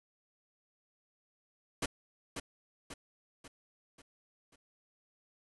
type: noise with echo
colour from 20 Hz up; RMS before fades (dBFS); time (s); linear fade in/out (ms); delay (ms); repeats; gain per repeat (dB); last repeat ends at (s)
pink; -34; 1.82-1.86; 5; 540; 5; -6; 4.56
effects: resampled to 24000 Hz